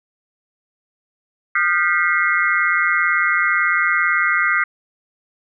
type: tone cluster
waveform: sine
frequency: 1218 / 1401 / 1559 / 1959 / 2136 Hz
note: D#6 / F6 / G6 / B6 / C7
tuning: -37 / +5 / -10 / -15 / +35 cents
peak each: -21 dBFS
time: 1.55-4.64 s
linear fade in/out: 5 ms
effects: none